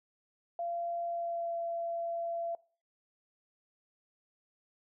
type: tone with pitch glide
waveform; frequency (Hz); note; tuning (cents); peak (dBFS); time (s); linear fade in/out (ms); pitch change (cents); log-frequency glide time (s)
sine; 686 to 677.7; F5 to E5; -31 to +48; -33; 0.59-2.55; 2; -21; 1.06-1.57
effects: noise-tail reverb RT60 0.4 s tail -21 dB re dry